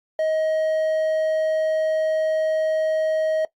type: tone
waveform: triangle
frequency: 630 Hz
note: D#5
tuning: 21 cents sharp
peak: -17 dBFS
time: 0.19-3.45 s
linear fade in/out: 2 ms
effects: noise-tail reverb RT60 0.1 s tail -18 dB re dry + Opus 48 kbps